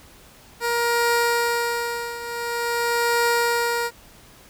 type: tone with tremolo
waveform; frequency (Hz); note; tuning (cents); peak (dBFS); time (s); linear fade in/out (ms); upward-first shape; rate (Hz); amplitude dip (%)
15% pulse; 471.8; A#4; +21; -11; 0.6-3.91; 50; triangle; 0.47; 80
effects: pink hiss -49 dBFS RMS until 4.49 s